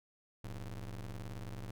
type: ring-modulated tone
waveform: 35% pulse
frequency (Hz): 70.4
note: C#2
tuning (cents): +27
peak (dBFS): -37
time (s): 0.44-1.71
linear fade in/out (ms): 5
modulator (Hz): 44.5
effects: none